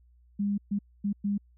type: tone bursts at uneven times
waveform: sine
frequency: 202.5 Hz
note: G#3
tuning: 43 cents flat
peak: -25 dBFS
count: 4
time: 0.39-0.58 / 0.71-0.79 / 1.04-1.13 / 1.24-1.38 s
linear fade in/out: 10 ms
effects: added 60 Hz sine -57 dBFS peak until 1.57 s